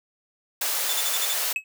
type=high-pass noise; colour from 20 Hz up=white; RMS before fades=-26 dBFS; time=0.61-1.53 s; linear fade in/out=5 ms; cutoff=470 Hz; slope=24 dB/octave
type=tone bursts; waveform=30% pulse; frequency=3520 Hz; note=A7; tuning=in tune; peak=-24 dBFS; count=6; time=0.89-1.334 s; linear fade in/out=5 ms; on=39 ms; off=42 ms
type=tone with exponential decay; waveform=triangle; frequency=2573 Hz; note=E7; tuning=43 cents flat; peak=-17 dBFS; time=1.56-1.64 s; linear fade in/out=1 ms; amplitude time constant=17 ms
effects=none